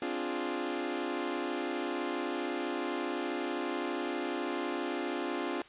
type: chord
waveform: sawtooth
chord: D half-diminished seventh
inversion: third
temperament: equal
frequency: 261.6 / 293.7 / 349.2 / 415.3 Hz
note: C4 / D4 / F4 / Ab4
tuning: 0 / 0 / 0 / 0 cents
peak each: -35 / -34 / -32 / -37 dBFS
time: 0.02-5.62 s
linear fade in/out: 2 ms
effects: white hiss -55 dBFS RMS until 5.68 s + resampled to 8000 Hz